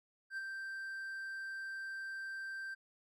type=tone with ADSR envelope; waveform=triangle; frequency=1568 Hz; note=G6; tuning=in tune; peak=-35 dBFS; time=0.3-2.75 s; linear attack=72 ms; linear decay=31 ms; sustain=-4 dB; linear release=16 ms; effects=none